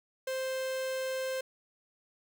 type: tone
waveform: 45% pulse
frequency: 523.3 Hz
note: C5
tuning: in tune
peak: -32 dBFS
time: 0.27-1.41 s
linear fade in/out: 5 ms
effects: none